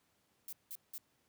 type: noise bursts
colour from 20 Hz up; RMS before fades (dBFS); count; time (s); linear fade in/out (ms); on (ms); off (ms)
violet; -45; 3; 0.48-0.981; 2; 47; 180
effects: pink hiss -75 dBFS RMS until 1.28 s + high-pass 100 Hz 12 dB/octave